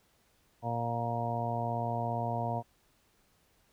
harmonic tone, 117.4 Hz, A#2, 13 cents sharp, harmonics 1 / 2 / 3 / 4 / 5 / 6 / 7 / 8, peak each -35 / -40 / -47 / -43 / -40 / -35 / -47 / -38 dBFS, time 0.62-2.63 s, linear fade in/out 50 ms, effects pink hiss -69 dBFS RMS until 3.72 s

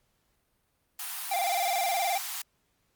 white high-pass noise, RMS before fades -36 dBFS, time 0.99-2.42 s, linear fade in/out 5 ms, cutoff 700 Hz, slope 96 dB/octave
square tone with vibrato, 740 Hz, F#5, in tune, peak -27 dBFS, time 1.31-2.18 s, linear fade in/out 5 ms, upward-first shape square, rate 19 Hz, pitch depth 100 cents each way
effects pink hiss -73 dBFS RMS until 2.95 s + Opus 48 kbps

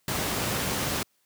pink noise, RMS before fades -28 dBFS, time 0.08-1.03 s, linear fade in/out 2 ms, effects white hiss -70 dBFS RMS until 1.25 s + high-pass 80 Hz 12 dB/octave

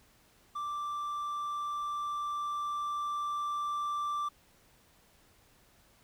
triangle tone with level ramp, 1174.7 Hz, D6, in tune, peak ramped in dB -32 to -29 dBFS, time 0.55-4.29 s, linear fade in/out 10 ms, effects pink hiss -64 dBFS RMS until 6.03 s

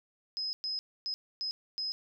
sine tone bursts at uneven times, 5080 Hz, D#8, 35 cents sharp, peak -32 dBFS, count 5, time 0.37-0.53 / 0.64-0.79 / 1.06-1.14 / 1.41-1.51 / 1.78-1.92 s, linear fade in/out 0 ms, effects none

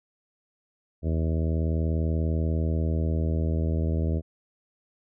harmonic tone, 80.3 Hz, E2, 45 cents flat, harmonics 1 / 2 / 3 / 4 / 5 / 6 / 7 / 8, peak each -24 / -30 / -34 / -36 / -38 / -40 / -41 / -42 dBFS, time 1.02-4.22 s, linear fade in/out 50 ms, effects none

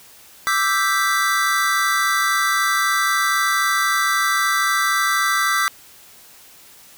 square chord, E minor seventh, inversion third, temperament equal, 1174.7 / 1318.5 / 1568 / 1975.5 Hz, D6 / E6 / G6 / B6, 0 / 0 / 0 / 0 cents, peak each -23 dBFS, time 0.47-5.68 s, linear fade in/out 0 ms, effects white hiss -46 dBFS RMS until 6.97 s

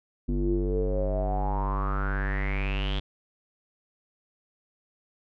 square tone with low-pass filter sweep, 49 Hz, G1, in tune, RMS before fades -27 dBFS, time 0.28-3 s, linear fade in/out 10 ms, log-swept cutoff 280 to 3400 Hz, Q 9.3, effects none

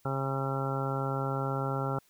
harmonic tone, 135.5 Hz, C#3, 39 cents flat, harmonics 1 / 2 / 3 / 4 / 5 / 6 / 7 / 8 / 9 / 10, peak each -32 / -39 / -38 / -38 / -43 / -39 / -43 / -47 / -46 / -37 dBFS, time 0.05-1.99 s, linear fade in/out 5 ms, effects white hiss -66 dBFS RMS until 2.09 s

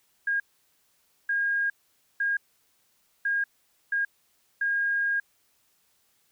sine tone bursts at uneven times, 1625 Hz, G#6, 38 cents flat, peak -23 dBFS, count 6, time 0.27-0.4 / 1.29-1.7 / 2.2-2.37 / 3.25-3.44 / 3.92-4.05 / 4.61-5.2 s, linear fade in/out 5 ms, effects white hiss -68 dBFS RMS until 6.31 s

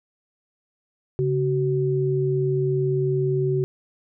sine tone pair together, 138.59 / 376.2 Hz, C#3 / F#4, 0 / +29 cents, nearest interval octave + perfect fourth, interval 1729 cents, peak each -22 dBFS, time 1.19-3.64 s, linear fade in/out 0 ms, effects none

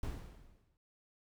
brown noise with exponential decay, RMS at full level -37 dBFS, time 0.03-0.77 s, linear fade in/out 1 ms, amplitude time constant 160 ms, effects none

